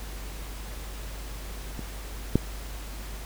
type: clicks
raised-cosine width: 3 ms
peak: -21 / -6 dBFS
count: 2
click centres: 1.793 / 2.356 s
effects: added 50 Hz sine -36 dBFS peak until 3.25 s + pink hiss -43 dBFS RMS until 3.25 s